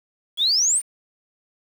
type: exponential sweep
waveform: sine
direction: up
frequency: 3256 to 9397 Hz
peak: -16 dBFS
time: 0.37-0.82 s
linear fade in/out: 50 ms
effects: 7-bit